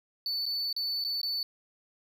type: tone with dropouts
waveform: triangle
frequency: 4489 Hz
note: C#8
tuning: 21 cents sharp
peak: -28 dBFS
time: 0.26-1.43 s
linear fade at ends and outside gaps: 1 ms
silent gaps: 0.456-0.463 / 0.728-0.764 / 1.04-1.048 / 1.215-1.231 s
effects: none